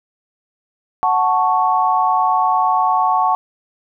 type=chord; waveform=sine; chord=F# minor; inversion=none; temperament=equal; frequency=740 / 880 / 1108.7 Hz; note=F#5 / A5 / C#6; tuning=0 / 0 / 0 cents; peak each=-17 dBFS; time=1.03-3.35 s; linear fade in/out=0 ms; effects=none